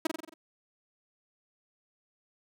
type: tone with echo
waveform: sawtooth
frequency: 320 Hz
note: D#4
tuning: 49 cents sharp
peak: -21 dBFS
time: 0.05-0.07 s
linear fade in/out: 5 ms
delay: 45 ms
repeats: 6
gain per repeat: -4 dB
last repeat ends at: 0.34 s
effects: none